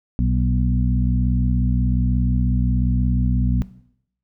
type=harmonic tone with a mistuned harmonic; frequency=61.2 Hz; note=B1; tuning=15 cents flat; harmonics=1 / 2 / 3 / 4; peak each=-19 / -22 / -24 / -25 dBFS; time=0.19-3.62 s; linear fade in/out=0 ms; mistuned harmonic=3; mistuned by=+42 cents; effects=noise-tail reverb RT60 0.7 s tail -17 dB re dry